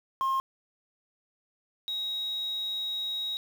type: tone pair in turn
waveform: sine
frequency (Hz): 1066 / 3799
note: C6 / A#7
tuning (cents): +32 / +32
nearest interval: octave + minor seventh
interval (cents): 2200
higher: second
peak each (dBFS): -22 / -29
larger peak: first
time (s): 0.21-0.4 / 1.88-3.37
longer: second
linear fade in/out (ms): 0
effects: tanh soft clip ceiling -24 dBFS + 8-bit